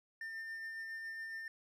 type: tone with tremolo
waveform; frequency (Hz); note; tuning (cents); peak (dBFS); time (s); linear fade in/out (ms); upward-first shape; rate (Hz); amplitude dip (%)
triangle; 1802; A6; +41; -39; 0.21-1.48; 2; sine; 7.2; 25
effects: none